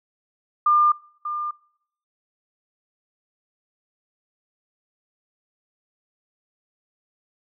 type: tone with echo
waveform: sine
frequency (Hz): 1200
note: D6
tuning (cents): +37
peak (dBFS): -14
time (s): 0.66-0.92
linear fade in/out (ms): 5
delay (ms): 590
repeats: 1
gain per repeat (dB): -11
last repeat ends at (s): 1.51
effects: noise-tail reverb RT60 0.7 s tail -25 dB re dry